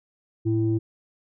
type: tone pair together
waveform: sine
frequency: 111.05 / 332.5 Hz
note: A2 / E4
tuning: +16 / +15 cents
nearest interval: octave + perfect fifth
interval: 1899 cents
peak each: -22 dBFS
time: 0.45-0.79 s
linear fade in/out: 20 ms
effects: tanh soft clip ceiling -13 dBFS